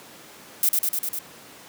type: noise with echo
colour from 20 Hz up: violet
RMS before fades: -19 dBFS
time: 0.63-0.69 s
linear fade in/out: 2 ms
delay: 100 ms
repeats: 5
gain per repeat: -2 dB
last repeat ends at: 1.19 s
effects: pink hiss -45 dBFS RMS until 1.68 s + high-pass 200 Hz 12 dB/octave